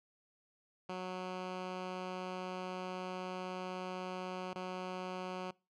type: tone with dropouts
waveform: 10% pulse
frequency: 183.9 Hz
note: F#3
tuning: 10 cents flat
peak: -31 dBFS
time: 0.89-5.51 s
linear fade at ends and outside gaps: 5 ms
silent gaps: 4.534-4.556 s
effects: noise-tail reverb RT60 0.3 s tail -24 dB re dry + low-pass 4000 Hz 12 dB/octave